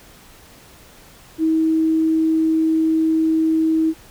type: tone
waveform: sine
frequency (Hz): 319.9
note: D#4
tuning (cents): +48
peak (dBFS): -14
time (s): 1.38-3.94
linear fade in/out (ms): 50
effects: pink hiss -46 dBFS RMS until 4.1 s